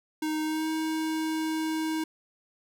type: tone with pitch glide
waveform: square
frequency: 310.6 to 316.6 Hz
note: D#4 to D#4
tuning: -3 to +30 cents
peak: -28 dBFS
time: 0.22-2.04 s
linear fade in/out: 5 ms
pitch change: +33 cents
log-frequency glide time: 0.43-0.69 s
effects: none